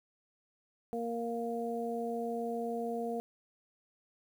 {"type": "harmonic tone", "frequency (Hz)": 233.1, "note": "A#3", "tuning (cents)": 0, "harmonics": [1, 2, 3], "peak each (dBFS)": [-38, -36, -39], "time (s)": [0.93, 3.2], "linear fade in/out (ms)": 0, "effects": ["10-bit"]}